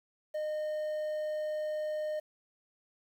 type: tone with quantisation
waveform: triangle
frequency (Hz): 612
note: D#5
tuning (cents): -29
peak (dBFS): -30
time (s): 0.34-2.2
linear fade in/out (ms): 10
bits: 10
effects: none